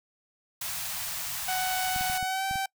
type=band-stop noise; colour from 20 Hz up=white; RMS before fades=-34 dBFS; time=0.61-2.18 s; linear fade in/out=5 ms; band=190 to 620 Hz; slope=96 dB/octave
type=tone with pitch glide; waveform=sawtooth; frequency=745 to 774 Hz; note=F#5 to G5; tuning=+12 to -22 cents; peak=-24 dBFS; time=1.48-2.66 s; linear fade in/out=5 ms; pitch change=+66 cents; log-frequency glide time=2.21-2.45 s
type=clicks; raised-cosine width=5 ms; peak=-28 dBFS; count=6; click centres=1.962 / 2.01 / 2.099 / 2.228 / 2.511 / 2.557 s
effects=noise-tail reverb RT60 0.1 s tail -25 dB re dry